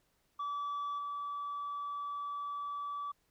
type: tone with level steps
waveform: sine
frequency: 1152 Hz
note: D6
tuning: 34 cents flat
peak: -32 / -35 dBFS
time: 0.39-3.12 s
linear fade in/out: 10 ms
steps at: 0.98 s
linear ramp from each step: 10 ms
effects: tanh soft clip ceiling -34 dBFS + pink hiss -75 dBFS RMS until 3.3 s